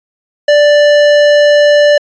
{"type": "tone with tanh clipping", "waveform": "sine", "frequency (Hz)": 587.3, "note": "D5", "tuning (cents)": 0, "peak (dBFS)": -6, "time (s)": [0.48, 1.98], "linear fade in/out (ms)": 5, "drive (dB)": 17, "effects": ["resampled to 16000 Hz"]}